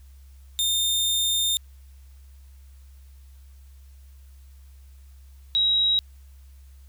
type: tone pair in turn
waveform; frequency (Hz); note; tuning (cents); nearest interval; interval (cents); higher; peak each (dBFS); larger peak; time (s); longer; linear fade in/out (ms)
sawtooth / sine; 3632 / 3837; A#7 / A#7; -46 / +49; minor second; 95; second; -18; neither; 0.59-1.57 / 5.55-5.99; first; 0
effects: added 67 Hz sine -45 dBFS peak until 6.88 s + white hiss -63 dBFS RMS until 6.88 s